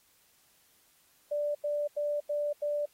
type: tone bursts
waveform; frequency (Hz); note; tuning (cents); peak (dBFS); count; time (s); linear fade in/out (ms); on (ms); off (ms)
sine; 587.3; D5; 0; -28; 5; 1.31-2.858; 10; 240; 87
effects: white hiss -66 dBFS RMS until 2.93 s + AAC 48 kbps